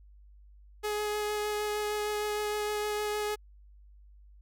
sawtooth tone with vibrato, 420 Hz, G#4, 19 cents sharp, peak -26 dBFS, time 0.83-3.36 s, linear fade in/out 20 ms, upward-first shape sine, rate 6.5 Hz, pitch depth 9 cents each way, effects added 50 Hz sine -52 dBFS peak until 4.41 s

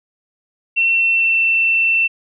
sine tone with pitch glide, 2708 to 2685 Hz, E7 to E7, +46 to +31 cents, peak -12 dBFS, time 0.76-2.08 s, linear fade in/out 20 ms, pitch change -15 cents, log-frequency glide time 0.91-1.4 s, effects none

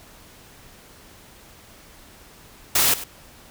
white noise with echo, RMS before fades -18 dBFS, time 2.75-2.94 s, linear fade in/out 5 ms, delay 100 ms, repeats 1, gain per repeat -15 dB, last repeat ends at 3.04 s, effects pink hiss -48 dBFS RMS until 3.5 s

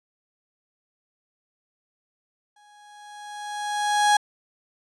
35% pulse tone with exponential growth, 830.6 Hz, G#5, in tune, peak -13 dBFS, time 2.56-4.17 s, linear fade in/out 5 ms, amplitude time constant 350 ms, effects resampled to 24000 Hz

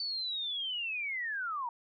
sine linear sweep, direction down, 4555 to 915 Hz, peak -33 dBFS, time 0-1.69 s, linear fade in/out 2 ms, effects none

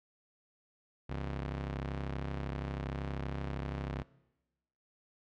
sawtooth ring-modulated tone, 100.9 Hz, G#2, 49 cents flat, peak -29 dBFS, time 1.09-4.03 s, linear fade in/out 10 ms, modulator 34.1 Hz, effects noise-tail reverb RT60 1.0 s tail -21 dB re dry + low-pass 3000 Hz 12 dB/octave

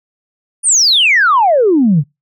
sine exponential sweep, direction down, 9660 to 133.1 Hz, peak -6 dBFS, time 0.63-2.04 s, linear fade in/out 50 ms, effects noise-tail reverb RT60 0.2 s tail -25 dB re dry + tanh soft clip ceiling -2 dBFS

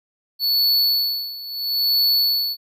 square tone with tremolo, 4435 Hz, C#8, in tune, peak -15 dBFS, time 0.39-2.57 s, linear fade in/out 50 ms, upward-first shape sine, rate 0.74 Hz, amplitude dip 85%, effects none

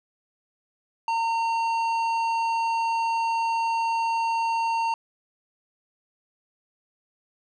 sine tone with tanh clipping, 914 Hz, A#5, 34 cents flat, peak -24 dBFS, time 1.08-4.94 s, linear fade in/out 2 ms, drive 11 dB, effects none

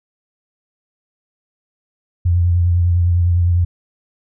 sine tone with vibrato, 87.3 Hz, F2, in tune, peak -11 dBFS, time 2.25-3.65 s, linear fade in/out 10 ms, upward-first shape triangle, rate 9.9 Hz, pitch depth 42 cents each way, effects none

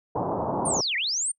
white low-pass noise, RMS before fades -27 dBFS, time 0.15-0.81 s, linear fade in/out 5 ms, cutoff 1000 Hz, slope 48 dB/octave
sine linear two-way sweep, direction down then up, 9440 to 1812 to 9160 Hz, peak -24 dBFS, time 0.65-1.32 s, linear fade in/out 10 ms, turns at 0.96 s
effects noise-tail reverb RT60 0.1 s tail -26 dB re dry + high-pass 100 Hz 12 dB/octave

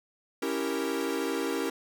45% pulse chord, C# diminished seventh, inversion none, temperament equal, 277.2 / 329.6 / 392 / 466.2 Hz, C#4 / E4 / G4 / Bb4, 0 / 0 / 0 / 0 cents, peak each -34 dBFS, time 0.42-1.7 s, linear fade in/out 5 ms, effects none

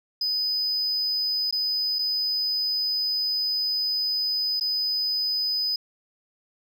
sine tone with dropouts, 5000 Hz, D#8, 8 cents sharp, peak -20 dBFS, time 0.21-5.76 s, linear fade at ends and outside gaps 5 ms, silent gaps 1.51-1.525 / 1.987-1.99 / 4.598-4.609 s, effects tanh soft clip ceiling -22 dBFS

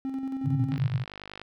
triangle tone with tremolo, 266.9 Hz, C4, 35 cents sharp, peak -26 dBFS, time 0.05-0.78 s, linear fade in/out 0 ms, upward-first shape square, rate 11 Hz, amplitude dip 40%
white band-pass noise, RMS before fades -27 dBFS, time 0.43-1.05 s, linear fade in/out 50 ms, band 110 to 150 Hz, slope 96 dB/octave
click train, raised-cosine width 0.3 ms, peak -24 dBFS, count 36, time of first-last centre 0.72-1.416 s, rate 50.3 Hz
effects none

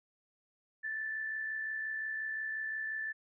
sine tone with amplitude modulation, 1757 Hz, A6, 3 cents flat, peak -33 dBFS, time 0.83-3.13 s, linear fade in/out 20 ms, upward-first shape sine, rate 65.7 Hz, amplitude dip 40%, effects none

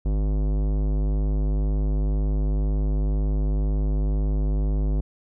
sine tone with tanh clipping, 51 Hz, G#1, 31 cents flat, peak -22 dBFS, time 0.05-5.01 s, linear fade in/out 10 ms, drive 18 dB, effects none

